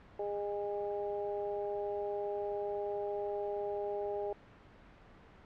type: harmonic tone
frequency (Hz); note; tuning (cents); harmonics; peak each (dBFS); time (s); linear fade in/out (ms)
204.1; G#3; -30; 2 / 3 / 4; -36 / -40 / -42; 0.19-4.33; 5
effects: pink hiss -57 dBFS RMS until 5.45 s + low-pass 2000 Hz 12 dB/octave